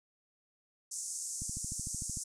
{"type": "band-pass noise", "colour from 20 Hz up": "pink", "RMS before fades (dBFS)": -40, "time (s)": [0.91, 2.24], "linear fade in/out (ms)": 10, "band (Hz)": [6000, 9500], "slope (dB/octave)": 48}
{"type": "click train", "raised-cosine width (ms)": 5, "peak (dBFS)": -30, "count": 11, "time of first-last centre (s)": [1.42, 2.172], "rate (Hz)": 13.3}
{"effects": []}